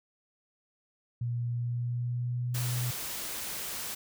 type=tone with pitch glide; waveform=sine; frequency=119.6 to 122.96 Hz; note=A#2 to B2; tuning=+45 to -7 cents; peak=-29 dBFS; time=1.21-2.91 s; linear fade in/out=5 ms; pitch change=+48 cents; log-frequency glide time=1.48-2.58 s
type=noise; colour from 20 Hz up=white; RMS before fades=-37 dBFS; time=2.54-3.95 s; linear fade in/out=10 ms
effects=none